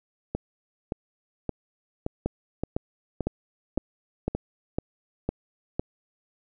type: two click trains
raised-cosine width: 2 ms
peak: -12 / -14 dBFS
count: 8 / 8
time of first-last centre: 2.26-5.795 / 0.35-4.35 s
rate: 1.98 / 1.75 Hz
effects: none

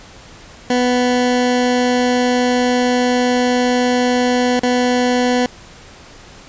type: tone with dropouts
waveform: 20% pulse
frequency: 247.8 Hz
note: B3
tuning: 6 cents sharp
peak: -8 dBFS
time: 0.7-5.46 s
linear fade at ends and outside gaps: 2 ms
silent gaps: 4.595-4.633 s
effects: pink hiss -40 dBFS RMS until 6.48 s + resampled to 16000 Hz

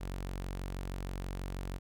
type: tone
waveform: sawtooth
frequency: 46.25 Hz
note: F#1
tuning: in tune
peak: -33 dBFS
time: 0-1.79 s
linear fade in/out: 20 ms
effects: none

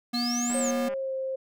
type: tone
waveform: square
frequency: 240.9 Hz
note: B3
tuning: 43 cents flat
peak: -28 dBFS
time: 0.13-0.89 s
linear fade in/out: 10 ms
type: exponential two-way sweep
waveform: sine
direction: up then down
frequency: 4047 to 8440 to 6200 Hz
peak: -29 dBFS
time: 0.14-0.71 s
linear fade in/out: 5 ms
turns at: 0.57 s
type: click train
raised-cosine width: 0.5 ms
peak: -28 dBFS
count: 89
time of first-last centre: 0.5-0.938 s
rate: 201 Hz
type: tone with pitch glide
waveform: sine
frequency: 540 to 528.9 Hz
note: C#5 to C5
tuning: -45 to +19 cents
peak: -28 dBFS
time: 0.54-1.36 s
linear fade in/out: 10 ms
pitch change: -36 cents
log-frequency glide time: 0.91-1.14 s
effects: none

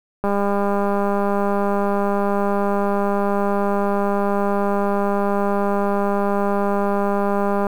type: click train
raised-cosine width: 1 ms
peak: -8 dBFS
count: 1494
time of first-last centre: 0.24-7.668 s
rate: 201 Hz
effects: 7-bit

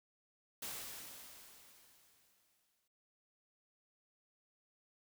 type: noise with exponential decay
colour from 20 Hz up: white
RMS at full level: -43 dBFS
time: 0.62-2.88 s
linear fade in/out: 5 ms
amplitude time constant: 490 ms
effects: none

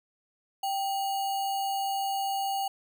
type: tone with sample-and-hold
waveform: sine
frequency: 784 Hz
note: G5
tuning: in tune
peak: -27 dBFS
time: 0.63-2.68 s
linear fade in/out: 5 ms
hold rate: 3675 Hz
effects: none

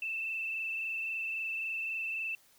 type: tone with frequency modulation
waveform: sine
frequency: 2652 Hz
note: E7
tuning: 10 cents sharp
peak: -33 dBFS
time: 0.02-2.35 s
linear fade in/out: 2 ms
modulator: 23.7 Hz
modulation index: 2.1
effects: white hiss -64 dBFS RMS until 2.58 s

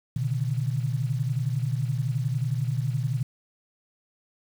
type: tone cluster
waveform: sine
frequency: 121.6 / 140.6 / 152 Hz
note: B2 / C#3 / D#3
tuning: -26 / +25 / -40 cents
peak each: -26 / -30 / -31 dBFS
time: 0.16-3.23 s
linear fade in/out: 5 ms
effects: 8-bit

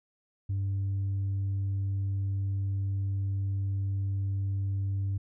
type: tone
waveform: sine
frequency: 98 Hz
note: G2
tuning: in tune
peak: -25 dBFS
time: 0.49-5.18 s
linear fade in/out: 10 ms
effects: tanh soft clip ceiling -26 dBFS

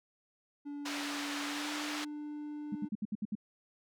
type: tone with pitch glide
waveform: triangle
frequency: 288.3 to 297.4 Hz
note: D4 to D4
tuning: -32 to +22 cents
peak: -37 dBFS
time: 0.65-2.89 s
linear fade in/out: 20 ms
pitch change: +54 cents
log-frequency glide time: 1.47-1.71 s
type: band-pass noise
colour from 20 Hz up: pink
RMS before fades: -40 dBFS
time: 0.85-2.05 s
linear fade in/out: 10 ms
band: 910 to 5500 Hz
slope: 12 dB/octave
type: tone bursts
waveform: sine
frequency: 210 Hz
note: G#3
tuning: 19 cents sharp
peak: -32 dBFS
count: 7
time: 2.72-3.353 s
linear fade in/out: 5 ms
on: 33 ms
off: 67 ms
effects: none

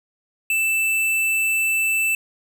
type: tone with hard clipping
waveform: sine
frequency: 2649 Hz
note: E7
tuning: 8 cents sharp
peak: -19 dBFS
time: 0.5-2.15 s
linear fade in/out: 2 ms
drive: 14 dB
effects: none

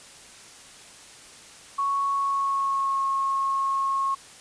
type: tone with pitch glide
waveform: sine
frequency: 1108.7 to 1088.4 Hz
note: C#6 to C#6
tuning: 0 to -32 cents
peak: -22 dBFS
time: 1.78-4.15 s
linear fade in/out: 10 ms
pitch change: -32 cents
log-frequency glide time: 2.12-3.03 s
effects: white hiss -47 dBFS RMS until 4.4 s + resampled to 22050 Hz

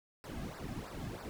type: noise with flanger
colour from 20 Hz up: brown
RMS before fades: -43 dBFS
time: 0.24-1.29 s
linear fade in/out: 0 ms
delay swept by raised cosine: 0.3 to 2.2 ms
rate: 3.1 Hz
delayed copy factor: -1
effects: none

